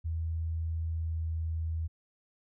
sine tone with pitch glide, 81.5 to 81.03 Hz, E2 to E2, -19 to -29 cents, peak -30 dBFS, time 0.04-1.88 s, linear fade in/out 20 ms, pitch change -10 cents, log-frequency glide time 0.94-1.25 s, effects none

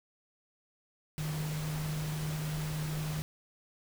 sine tone in noise, 153.4 Hz, D#3, 24 cents flat, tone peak -33 dBFS, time 1.18-3.22 s, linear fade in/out 0 ms, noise pink, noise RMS -42 dBFS, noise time 1.18-3.22 s, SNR +6 dB, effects none

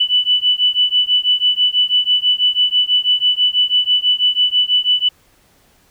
sine beating tone pair, 2975 / 2981.1 Hz, F#7 / F#7, +9 / +12 cents, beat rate 6.1 Hz, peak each -15 dBFS, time 0-5.09 s, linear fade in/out 10 ms, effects pink hiss -54 dBFS RMS until 5.9 s

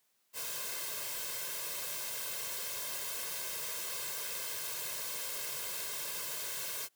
white noise with comb filter, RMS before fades -39 dBFS, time 0.33-6.89 s, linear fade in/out 50 ms, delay 1.9 ms, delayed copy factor +0.8, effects white hiss -75 dBFS RMS until 6.95 s + high-pass 150 Hz 12 dB/octave

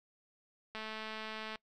click train, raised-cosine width 0.3 ms, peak -27 dBFS, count 177, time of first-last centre 0.75-1.557 s, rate 218 Hz, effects noise-tail reverb RT60 0.1 s tail -23 dB re dry

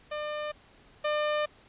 sawtooth tone pair in turn, 600 / 600 Hz, D5 / D5, +37 / +37 cents, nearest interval unison, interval 0 cents, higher neither, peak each -28 / -22 dBFS, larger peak second, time 0.11-0.52 / 1.04-1.46 s, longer second, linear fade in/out 10 ms, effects pink hiss -58 dBFS RMS until 1.68 s + resampled to 8000 Hz

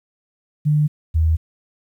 sine tone pair in turn, 150 / 80.13 Hz, D3 / E2, +37 / -49 cents, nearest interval major seventh, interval 1086 cents, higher first, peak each -13 dBFS, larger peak neither, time 0.65-0.88 / 1.14-1.37 s, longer neither, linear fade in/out 20 ms, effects 9-bit

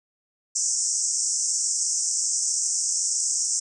white band-pass noise, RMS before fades -25 dBFS, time 0.55-3.6 s, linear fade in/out 10 ms, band 5400 to 8400 Hz, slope 96 dB/octave, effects none

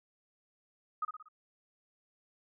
sine tone with echo, 1253 Hz, D#6, 12 cents sharp, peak -30 dBFS, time 1.02-1.05 s, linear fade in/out 5 ms, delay 59 ms, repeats 4, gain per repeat -6 dB, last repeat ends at 1.286 s, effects none

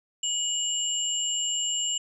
sine tone pair together, 2918 / 7353 Hz, F#7 / A#8, -25 / -25 cents, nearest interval octave + major third, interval 1600 cents, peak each -28 dBFS, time 0.23-1.98 s, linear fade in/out 5 ms, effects none

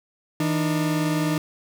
40% pulse tone pair together, 160.7 / 301.7 Hz, E3 / D4, -44 / +47 cents, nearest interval major seventh, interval 1091 cents, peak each -23 dBFS, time 0.4-1.38 s, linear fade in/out 2 ms, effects none

